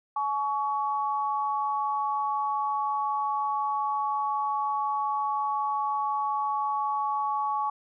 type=tone pair together; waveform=sine; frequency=849.6 / 1124 Hz; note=G#5 / C#6; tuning=+39 / +24 cents; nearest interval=perfect fourth; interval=485 cents; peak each=-28 dBFS; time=0.16-7.7 s; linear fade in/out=5 ms; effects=none